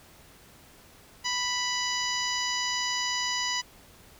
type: harmonic tone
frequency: 987.8 Hz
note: B5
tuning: in tune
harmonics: 1 / 2 / 3 / 4 / 5 / 6 / 7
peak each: -34 / -33 / -34 / -38 / -33 / -36 / -39 dBFS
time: 1.24-3.62 s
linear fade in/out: 20 ms
effects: pink hiss -54 dBFS RMS until 4.19 s